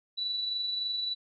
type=tone with amplitude modulation; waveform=sine; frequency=3951 Hz; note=B7; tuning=in tune; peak=-28 dBFS; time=0.17-1.15 s; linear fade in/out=20 ms; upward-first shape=sine; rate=23.4 Hz; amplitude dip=35%; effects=none